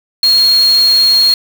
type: tone in noise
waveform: sine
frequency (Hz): 4272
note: C8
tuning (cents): +35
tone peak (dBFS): -6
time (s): 0.23-1.34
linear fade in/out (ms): 2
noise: white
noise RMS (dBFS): -24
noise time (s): 0.23-1.34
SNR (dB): +15
effects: none